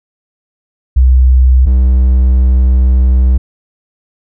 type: tone pair in turn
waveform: sine / triangle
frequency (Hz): 63.8 / 63.48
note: C2 / B1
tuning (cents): -43 / +48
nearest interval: unison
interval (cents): 9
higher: first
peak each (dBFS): -3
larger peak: neither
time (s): 0.96-1.66 / 1.66-3.38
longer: second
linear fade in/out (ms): 10
effects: none